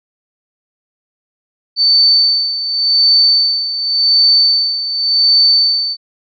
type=tone with tremolo; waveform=sine; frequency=4538 Hz; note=C#8; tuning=40 cents sharp; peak=-6 dBFS; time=1.76-5.97 s; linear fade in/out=50 ms; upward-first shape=sine; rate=0.89 Hz; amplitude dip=70%; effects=none